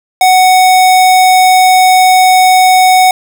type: tone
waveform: square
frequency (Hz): 743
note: F#5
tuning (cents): +7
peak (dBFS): -4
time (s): 0.21-3.11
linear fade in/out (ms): 2
effects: none